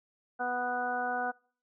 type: harmonic tone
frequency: 246.9 Hz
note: B3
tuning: in tune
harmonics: 1 / 2 / 3 / 4 / 5 / 6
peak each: -42 / -39 / -32 / -43 / -42 / -35 dBFS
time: 0.39-1.32 s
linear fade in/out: 20 ms
effects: noise-tail reverb RT60 0.5 s tail -26 dB re dry